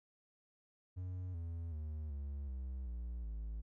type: tone with pitch steps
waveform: triangle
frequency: 91.3 / 83.72 / 76.77 / 70.4 / 64.56 / 59.2 / 54.29 Hz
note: F#2 / E2 / D#2 / C#2 / C2 / A#1 / A1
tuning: -23 / +27 / -23 / +27 / -23 / +27 / -22 cents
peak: -38 dBFS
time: 0.96-3.62 s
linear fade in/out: 20 ms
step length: 380 ms
effects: none